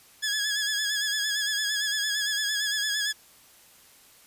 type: tone with vibrato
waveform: 15% pulse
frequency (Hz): 1686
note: G#6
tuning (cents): +26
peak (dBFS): -19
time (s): 0.22-3.13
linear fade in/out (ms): 20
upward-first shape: sine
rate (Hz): 8.8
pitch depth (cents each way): 50
effects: white hiss -55 dBFS RMS until 4.26 s + resampled to 32000 Hz